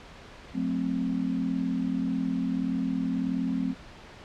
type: chord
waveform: sine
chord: F# diminished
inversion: none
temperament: equal with one note detuned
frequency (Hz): 181.29 / 220 / 261.6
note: F#3 / A3 / C4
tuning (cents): -35 / 0 / 0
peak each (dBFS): -31 / -32 / -28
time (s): 0.53-3.75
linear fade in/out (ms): 50
effects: pink hiss -47 dBFS RMS until 4.24 s + low-pass 4000 Hz 12 dB/octave